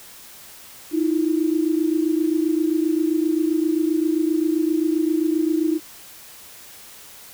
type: tone pair together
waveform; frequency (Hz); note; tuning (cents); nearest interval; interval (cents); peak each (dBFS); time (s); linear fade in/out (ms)
sine; 312.4 / 340; D#4 / F4; +7 / -46; minor second; 147; -19 / -22; 0.91-5.8; 50
effects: white hiss -43 dBFS RMS until 7.33 s